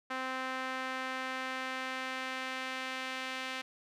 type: tone with band-pass filter sweep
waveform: sawtooth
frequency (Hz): 260.1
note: C4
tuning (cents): -10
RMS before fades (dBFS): -38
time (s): 0.1-3.62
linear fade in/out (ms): 10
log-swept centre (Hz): 1500 to 2500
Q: 1.2
effects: none